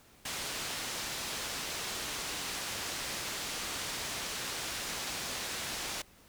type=low-pass noise; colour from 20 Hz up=white; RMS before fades=-38 dBFS; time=0.25-6.02 s; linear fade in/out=5 ms; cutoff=6500 Hz; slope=12 dB/octave; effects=pink hiss -60 dBFS RMS until 6.28 s